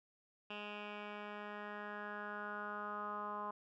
10% pulse tone with low-pass filter sweep, 207.7 Hz, G#3, in tune, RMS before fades -45 dBFS, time 0.5-3.51 s, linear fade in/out 5 ms, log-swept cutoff 2700 to 1100 Hz, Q 5.8, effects none

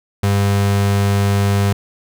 35% pulse tone, 100 Hz, G2, 35 cents sharp, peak -11 dBFS, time 0.23-1.73 s, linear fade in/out 5 ms, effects none

